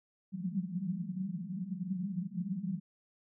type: band-pass noise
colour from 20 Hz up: pink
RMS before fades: -37 dBFS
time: 0.32-2.8 s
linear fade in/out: 20 ms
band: 170 to 200 Hz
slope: 96 dB/octave
effects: none